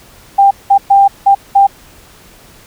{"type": "tone bursts at uneven times", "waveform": "sine", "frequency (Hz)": 793, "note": "G5", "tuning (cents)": 20, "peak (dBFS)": -3, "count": 5, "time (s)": [[0.38, 0.51], [0.7, 0.78], [0.9, 1.08], [1.26, 1.35], [1.55, 1.67]], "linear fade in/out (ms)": 10, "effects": ["pink hiss -41 dBFS RMS until 2.66 s"]}